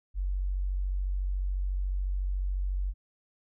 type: tone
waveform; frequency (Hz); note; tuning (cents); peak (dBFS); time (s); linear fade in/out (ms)
sine; 47; F#1; +28; -27; 0.14-2.94; 50
effects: none